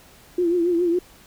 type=tone with vibrato; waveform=sine; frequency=346.7 Hz; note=F4; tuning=13 cents flat; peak=-17 dBFS; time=0.38-0.99 s; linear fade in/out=5 ms; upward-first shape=triangle; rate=7.2 Hz; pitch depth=83 cents each way; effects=pink hiss -50 dBFS RMS until 1.26 s